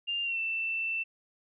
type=tone with pitch glide; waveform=sine; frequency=2799 to 2671 Hz; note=F7 to E7; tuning=+3 to +22 cents; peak=-29 dBFS; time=0.07-1.04 s; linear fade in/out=20 ms; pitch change=-81 cents; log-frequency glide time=0.23-0.39 s; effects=none